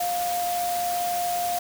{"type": "tone in noise", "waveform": "sine", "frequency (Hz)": 705, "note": "F5", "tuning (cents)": 16, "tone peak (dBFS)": -24, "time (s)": [0, 1.59], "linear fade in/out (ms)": 5, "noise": "white", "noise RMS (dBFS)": -33, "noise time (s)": [0, 1.59], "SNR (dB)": 6, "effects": []}